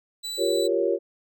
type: tone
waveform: 35% pulse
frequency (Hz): 3962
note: B7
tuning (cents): +5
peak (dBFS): -28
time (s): 0.23-0.68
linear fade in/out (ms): 20
type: chord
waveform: sine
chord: G half-diminished seventh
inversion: third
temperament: equal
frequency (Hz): 349.2 / 392 / 466.2 / 554.4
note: F4 / G4 / Bb4 / Db5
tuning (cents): 0 / 0 / 0 / 0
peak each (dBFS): -26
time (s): 0.37-0.99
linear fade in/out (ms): 50
effects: none